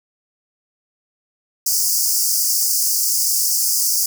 pink high-pass noise, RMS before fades -18 dBFS, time 1.66-4.06 s, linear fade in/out 5 ms, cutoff 4800 Hz, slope 96 dB/octave, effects none

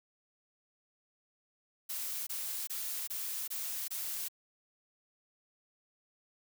blue noise bursts, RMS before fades -38 dBFS, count 6, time 1.89-4.285 s, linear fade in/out 10 ms, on 380 ms, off 23 ms, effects none

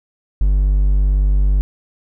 triangle tone, 49 Hz, G1, in tune, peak -9 dBFS, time 0.41-1.61 s, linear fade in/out 0 ms, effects none

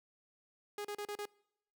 sawtooth tone bursts, 412.7 Hz, G#4, 11 cents flat, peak -35 dBFS, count 5, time 0.78-1.255 s, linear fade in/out 2 ms, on 67 ms, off 35 ms, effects noise-tail reverb RT60 0.8 s tail -25 dB re dry

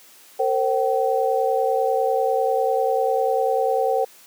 sine tone cluster, 457.9 / 528 / 767 Hz, A#4 / C5 / G5, -31 / +16 / -38 cents, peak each -22 dBFS, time 0.39-4.05 s, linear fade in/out 10 ms, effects white hiss -49 dBFS RMS until 4.26 s + high-pass 200 Hz 12 dB/octave

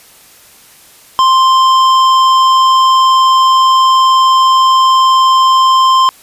triangle tone with hard clipping, 1046.5 Hz, C6, in tune, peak -7 dBFS, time 1.19-6.09 s, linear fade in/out 0 ms, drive 14 dB, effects white hiss -41 dBFS RMS until 6.22 s + resampled to 32000 Hz

